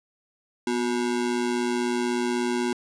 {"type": "ring-modulated tone", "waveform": "square", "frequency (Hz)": 303.6, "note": "D#4", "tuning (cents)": -42, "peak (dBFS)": -21, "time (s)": [0.67, 2.73], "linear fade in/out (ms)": 2, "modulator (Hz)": 58.1, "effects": ["resampled to 22050 Hz", "9-bit"]}